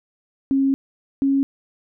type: tone pair in turn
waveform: sine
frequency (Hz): 271.5 / 274.2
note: C#4 / C#4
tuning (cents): -36 / -19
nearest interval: unison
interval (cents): 17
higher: second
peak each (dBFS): -15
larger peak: neither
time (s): 0.51-0.74 / 1.22-1.43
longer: first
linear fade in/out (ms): 0
effects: none